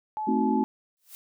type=tone; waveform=sine; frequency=860 Hz; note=A5; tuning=40 cents flat; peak=-28 dBFS; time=0.17-0.64 s; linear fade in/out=0 ms
type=chord; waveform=sine; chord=A diminished seventh; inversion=none; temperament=equal; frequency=220 / 261.6 / 311.1 / 370 Hz; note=A3 / C4 / Eb4 / Gb4; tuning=0 / 0 / 0 / 0 cents; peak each=-26 / -26 / -30 / -30 dBFS; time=0.27-0.64 s; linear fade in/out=10 ms
type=noise with exponential growth; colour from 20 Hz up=blue; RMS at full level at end=-41 dBFS; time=0.97-1.15 s; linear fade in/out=0 ms; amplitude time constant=37 ms
effects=none